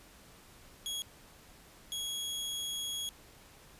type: tone bursts at uneven times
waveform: sawtooth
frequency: 3325 Hz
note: G#7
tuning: 1 cent sharp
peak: -32 dBFS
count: 2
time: 0.86-1.02 / 1.92-3.09 s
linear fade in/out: 0 ms
effects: pink hiss -57 dBFS RMS until 3.79 s + resampled to 32000 Hz